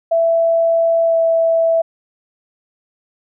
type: tone with pitch glide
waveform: sine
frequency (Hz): 664 to 659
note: E5 to E5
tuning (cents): +12 to -1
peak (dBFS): -11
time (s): 0.11-1.82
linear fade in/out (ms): 10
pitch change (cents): -13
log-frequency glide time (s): 1.06-1.16
effects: none